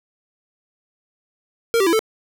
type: tone with pitch steps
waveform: square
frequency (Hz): 462.1 / 388.4 / 333.7 / 440.2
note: A#4 / G4 / E4 / A4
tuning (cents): -15 / -16 / +21 / +1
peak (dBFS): -15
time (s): 1.74-1.992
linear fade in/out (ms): 0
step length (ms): 63
effects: none